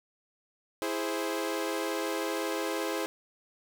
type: chord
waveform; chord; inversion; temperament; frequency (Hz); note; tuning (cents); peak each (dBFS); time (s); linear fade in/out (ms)
sawtooth; E augmented; none; equal; 329.6 / 415.3 / 523.3; E4 / G#4 / B#4; 0 / 0 / 0; -30 / -31 / -31; 0.82-3.06; 0
effects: none